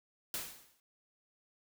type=noise with exponential decay; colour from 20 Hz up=white; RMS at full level=-36 dBFS; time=0.34-0.8 s; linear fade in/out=1 ms; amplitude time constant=100 ms; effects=none